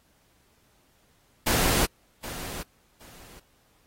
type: noise with echo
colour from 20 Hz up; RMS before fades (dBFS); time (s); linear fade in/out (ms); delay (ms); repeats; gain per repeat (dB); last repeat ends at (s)
pink; -24; 1.46-1.86; 10; 770; 2; -13; 3.4
effects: pink hiss -65 dBFS RMS until 3.86 s + AAC 48 kbps